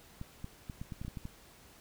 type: clicks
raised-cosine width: 5 ms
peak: -28 dBFS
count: 10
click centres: 0.214 / 0.444 / 0.698 / 0.815 / 0.922 / 1.015 / 1.049 / 1.081 / 1.172 / 1.254 s
effects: pink hiss -58 dBFS RMS until 1.8 s